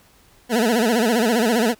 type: tone with vibrato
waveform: 20% pulse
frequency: 229.4 Hz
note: A#3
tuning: 28 cents flat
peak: -11 dBFS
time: 0.49-1.75 s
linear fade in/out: 50 ms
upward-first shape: sine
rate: 15 Hz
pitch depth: 140 cents each way
effects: pink hiss -54 dBFS RMS until 1.79 s